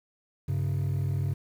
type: tone pair together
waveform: triangle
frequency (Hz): 97.23 / 137.5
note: G2 / C#3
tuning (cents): -14 / -14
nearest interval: tritone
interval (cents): 600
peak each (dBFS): -25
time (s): 0.48-1.34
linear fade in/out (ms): 10
effects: tanh soft clip ceiling -21 dBFS + 9-bit